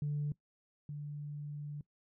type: tone pair in turn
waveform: sine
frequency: 146.8 / 146.8 Hz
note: D3 / D3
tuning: 0 / 0 cents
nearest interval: unison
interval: 0 cents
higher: neither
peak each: -31 / -39 dBFS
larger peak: first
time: 0.02-0.32 / 0.89-1.81 s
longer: second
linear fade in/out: 2 ms
effects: noise-tail reverb RT60 0.1 s tail -21 dB re dry + tanh soft clip ceiling -29 dBFS